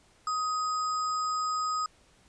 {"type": "tone with sample-and-hold", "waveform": "sine", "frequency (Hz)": 1256, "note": "D#6", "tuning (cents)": 16, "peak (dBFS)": -27, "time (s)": [0.27, 1.86], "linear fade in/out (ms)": 2, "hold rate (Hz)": 6300, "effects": ["pink hiss -62 dBFS RMS until 2.28 s", "resampled to 22050 Hz"]}